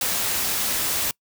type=noise; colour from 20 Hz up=white; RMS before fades=-24 dBFS; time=0.01-1.11 s; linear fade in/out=2 ms; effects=noise-tail reverb RT60 0.1 s tail -25 dB re dry